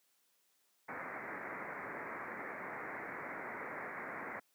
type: low-pass noise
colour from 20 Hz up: white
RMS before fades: -44 dBFS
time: 0.88-4.4 s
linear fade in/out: 10 ms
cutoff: 2200 Hz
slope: 96 dB/octave
effects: white hiss -75 dBFS RMS until 4.54 s + high-pass 200 Hz 12 dB/octave